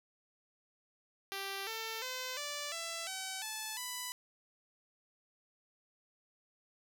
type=tone with pitch steps; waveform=5% pulse; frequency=392 / 447.7 / 511.3 / 584 / 666.9 / 761.7 / 869.9 / 993.5 Hz; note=G4 / A4 / C5 / D5 / E5 / G5 / A5 / B5; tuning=0 / +30 / -40 / -10 / +20 / -50 / -20 / +10 cents; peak=-27 dBFS; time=1.32-4.12 s; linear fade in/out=0 ms; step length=350 ms; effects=none